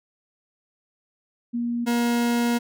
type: tone pair in turn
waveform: sine / 40% pulse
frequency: 237.5 / 237.5 Hz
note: A#3 / A#3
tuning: +33 / +33 cents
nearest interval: unison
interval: 0 cents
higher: neither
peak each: -23 / -19 dBFS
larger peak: second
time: 1.53-1.86 / 1.86-2.59 s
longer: second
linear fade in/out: 20 ms
effects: none